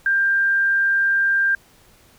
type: tone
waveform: sine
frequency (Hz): 1590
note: G6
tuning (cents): +24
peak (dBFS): -15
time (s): 0.06-1.55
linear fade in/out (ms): 2
effects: pink hiss -53 dBFS RMS until 2.18 s